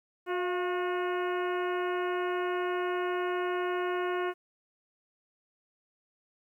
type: harmonic tone with a mistuned harmonic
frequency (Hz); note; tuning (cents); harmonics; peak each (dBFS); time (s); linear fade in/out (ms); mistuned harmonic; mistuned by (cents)
361.2; F#4; -42; 1 / 2 / 3 / 4 / 5 / 6 / 7 / 8; -30 / -37 / -37 / -39 / -43 / -47 / -48 / -48; 0.26-4.34; 50; 2; -51
effects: 11-bit